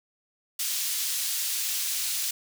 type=high-pass noise; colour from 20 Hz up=pink; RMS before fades=-29 dBFS; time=0.59-2.31 s; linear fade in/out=5 ms; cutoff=4200 Hz; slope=12 dB/octave; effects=none